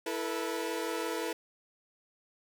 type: chord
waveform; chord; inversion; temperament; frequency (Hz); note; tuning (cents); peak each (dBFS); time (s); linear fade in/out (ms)
sawtooth; E suspended fourth; none; equal with one note detuned; 329.6 / 440 / 485.7; E4 / A4 / B4; 0 / 0 / -29; -33; 0.06-1.33; 5
effects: none

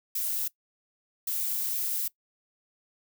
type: noise bursts at uneven times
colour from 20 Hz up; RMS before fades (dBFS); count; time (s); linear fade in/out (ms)
violet; -30; 2; 0.15-0.48 / 1.27-2.08; 5
effects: noise-tail reverb RT60 0.1 s tail -21 dB re dry

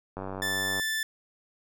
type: click train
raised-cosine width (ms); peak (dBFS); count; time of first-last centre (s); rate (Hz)
1; -22; 61; 0.17-0.797; 95.7
type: tone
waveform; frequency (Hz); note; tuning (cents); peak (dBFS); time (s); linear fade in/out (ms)
sawtooth; 1760; A6; 0; -24; 0.42-1.03; 2
effects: none

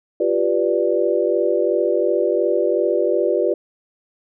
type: chord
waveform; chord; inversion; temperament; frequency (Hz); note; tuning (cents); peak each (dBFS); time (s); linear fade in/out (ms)
sine; G dominant seventh; third; equal; 349.2 / 392 / 493.9 / 587.3; F4 / G4 / B4 / D5; 0 / 0 / 0 / 0; -21; 0.2-3.54; 5
effects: none

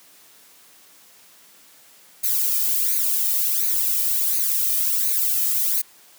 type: noise with flanger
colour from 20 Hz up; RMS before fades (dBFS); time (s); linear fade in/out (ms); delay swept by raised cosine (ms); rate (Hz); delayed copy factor
violet; -21; 2.23-5.82; 10; 0.46 to 1.66; 1.4; +0.8
effects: white hiss -51 dBFS RMS until 6.18 s + high-pass 150 Hz 12 dB/octave

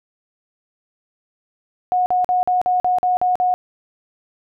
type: tone bursts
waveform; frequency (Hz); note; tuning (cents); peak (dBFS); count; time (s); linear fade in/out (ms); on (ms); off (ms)
sine; 728; F#5; -28; -14; 9; 1.92-3.54; 0; 140; 45
effects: none

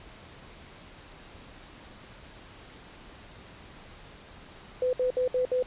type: tone bursts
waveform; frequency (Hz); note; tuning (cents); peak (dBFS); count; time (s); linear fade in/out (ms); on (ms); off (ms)
sine; 505; B4; +39; -23; 5; 4.82-5.626; 2; 110; 64
effects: pink hiss -49 dBFS RMS until 5.66 s + resampled to 8000 Hz

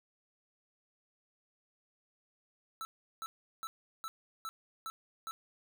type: tone bursts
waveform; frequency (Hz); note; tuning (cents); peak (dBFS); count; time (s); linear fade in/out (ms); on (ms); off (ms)
square; 1318.5; E6; 0; -39; 7; 2.81-5.31; 0; 40; 370
effects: none

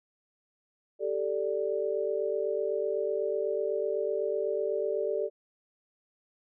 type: chord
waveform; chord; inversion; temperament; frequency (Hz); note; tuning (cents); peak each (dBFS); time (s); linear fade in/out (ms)
sine; G suspended second; none; equal; 392 / 440 / 587.3; G4 / A4 / D5; 0 / 0 / 0; -32 / -31 / -32; 0.99-5.3; 50
effects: none

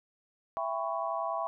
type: chord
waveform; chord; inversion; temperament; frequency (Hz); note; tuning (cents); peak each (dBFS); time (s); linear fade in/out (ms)
sine; C# half-diminished seventh; first; just; 665.2 / 798.3 / 997.9 / 1108.7; E5 / G5 / B5 / C#6; +16 / +31 / +18 / 0; -34 / -37 / -37 / -36; 0.57-1.47; 0
effects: none

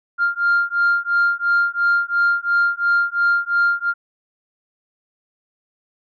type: beating tone pair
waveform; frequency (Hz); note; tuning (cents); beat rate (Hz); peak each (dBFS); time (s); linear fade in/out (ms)
sine; 1396.9 / 1399.8; F6 / F6; 0 / +4; 2.9; -17; 0.18-3.94; 50
effects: tanh soft clip ceiling -10 dBFS

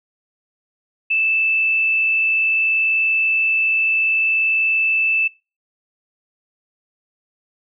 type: tone with frequency modulation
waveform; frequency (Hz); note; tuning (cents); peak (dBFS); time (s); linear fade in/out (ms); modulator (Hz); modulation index
sine; 2637; E7; 0; -15; 1.1-5.28; 10; 60.6; 0.4
effects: noise-tail reverb RT60 0.3 s tail -23 dB re dry

